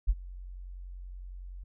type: tone with ADSR envelope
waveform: sine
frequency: 45.34 Hz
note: F#1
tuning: 34 cents flat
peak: -18 dBFS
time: 0.07-1.64 s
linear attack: 26 ms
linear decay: 40 ms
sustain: -22 dB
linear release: 9 ms
effects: none